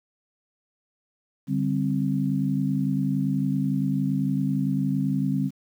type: tone cluster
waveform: sine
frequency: 145.5 / 196.1 / 263.3 Hz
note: D3 / G3 / C4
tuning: -16 / +1 / +11 cents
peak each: -26 dBFS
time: 1.47-5.51 s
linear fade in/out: 50 ms
effects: 9-bit